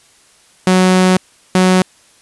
sawtooth tone bursts at uneven times, 184.9 Hz, F#3, 1 cent flat, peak -4 dBFS, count 2, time 0.67-1.17 / 1.55-1.82 s, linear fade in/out 2 ms, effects white hiss -49 dBFS RMS until 2.21 s + resampled to 24000 Hz

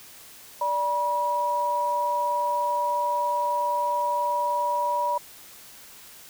sine tone pair together, 586 / 965.1 Hz, D5 / B5, -4 / -40 cents, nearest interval major sixth, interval 864 cents, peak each -29 / -23 dBFS, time 0.61-5.18 s, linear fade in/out 5 ms, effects white hiss -47 dBFS RMS until 6.29 s

